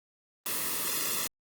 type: noise with comb filter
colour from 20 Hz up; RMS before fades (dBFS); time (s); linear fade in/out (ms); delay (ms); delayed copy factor
white; -31; 0.46-1.27; 0; 1.3; -0.75
effects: Opus 24 kbps